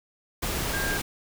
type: tone in noise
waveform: sine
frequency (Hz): 1606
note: G6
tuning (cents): +41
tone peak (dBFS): -29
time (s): 0.73-0.98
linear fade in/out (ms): 10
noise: pink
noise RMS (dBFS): -29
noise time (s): 0.42-1.02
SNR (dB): -3
effects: none